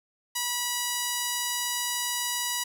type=tone; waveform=5% pulse; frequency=973 Hz; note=B5; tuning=26 cents flat; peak=-15 dBFS; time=0.35-2.64 s; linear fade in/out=10 ms; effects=none